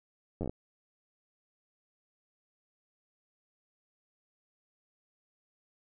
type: slowing click train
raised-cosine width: 2 ms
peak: -22 dBFS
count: 7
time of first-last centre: 0.41-0.495 s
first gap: 10 ms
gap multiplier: 1.14
effects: none